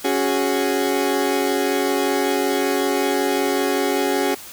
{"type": "chord", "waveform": "30% pulse", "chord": "C# suspended fourth", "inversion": "none", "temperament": "equal", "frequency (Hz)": [277.2, 370, 415.3], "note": ["C#4", "F#4", "G#4"], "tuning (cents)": [0, 0, 0], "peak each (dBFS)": -20, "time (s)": [0.04, 4.35], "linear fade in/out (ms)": 10, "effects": ["white hiss -38 dBFS RMS until 4.52 s"]}